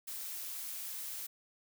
blue noise, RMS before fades -42 dBFS, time 0.07-1.27 s, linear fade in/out 10 ms, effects none

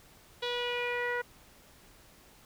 sawtooth tone with low-pass filter sweep, 485.6 Hz, B4, 29 cents flat, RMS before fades -33 dBFS, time 0.42-1.22 s, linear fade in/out 10 ms, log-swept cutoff 3700 to 1700 Hz, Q 4.5, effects pink hiss -58 dBFS RMS until 2.45 s

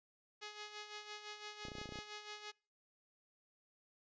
5% pulse tone with tremolo, 419.8 Hz, G#4, 19 cents sharp, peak -34 dBFS, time 0.41-2.52 s, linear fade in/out 20 ms, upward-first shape sine, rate 5.9 Hz, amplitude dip 60%
clicks, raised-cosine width 2 ms, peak -35 dBFS, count 11, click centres 1.652 / 1.684 / 1.718 / 1.753 / 1.784 / 1.815 / 1.857 / 1.891 / 1.923 / 1.957 / 1.988 s
effects noise-tail reverb RT60 0.4 s tail -26 dB re dry + resampled to 16000 Hz

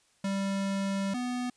square tone pair in turn, 196 / 247.5 Hz, G3 / B3, 0 / +4 cents, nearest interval major third, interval 404 cents, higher second, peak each -29 / -31 dBFS, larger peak first, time 0.24-1.14 / 1.14-1.5 s, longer first, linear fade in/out 5 ms, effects white hiss -67 dBFS RMS until 1.56 s + resampled to 22050 Hz

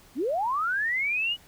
sine linear sweep, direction up, 218.8 to 2960 Hz, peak -24 dBFS, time 0.15-1.37 s, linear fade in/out 50 ms, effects pink hiss -55 dBFS RMS until 1.47 s

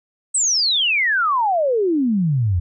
sine exponential sweep, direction down, 8372 to 82.41 Hz, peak -15 dBFS, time 0.34-2.6 s, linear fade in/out 10 ms, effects none

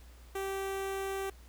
sawtooth tone with notch filter, 388.9 Hz, G4, 14 cents flat, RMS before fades -36 dBFS, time 0.35-1.3 s, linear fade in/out 5 ms, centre 4600 Hz, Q 1.8, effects added 60 Hz sine -51 dBFS peak until 1.48 s + pink hiss -61 dBFS RMS until 1.48 s

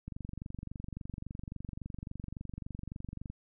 click train, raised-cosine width 5 ms, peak -28 dBFS, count 77, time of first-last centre 0.08-3.3 s, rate 23.6 Hz, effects none

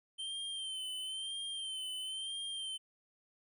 square tone with vibrato, 3113 Hz, G7, 13 cents flat, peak -39 dBFS, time 0.18-2.78 s, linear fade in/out 20 ms, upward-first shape sine, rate 1 Hz, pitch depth 51 cents each way, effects resampled to 32000 Hz

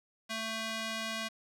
square tone with band-pass filter, 222.6 Hz, A3, 20 cents sharp, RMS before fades -37 dBFS, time 0.29-1.29 s, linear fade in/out 20 ms, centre 3200 Hz, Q 0.71, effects 9-bit

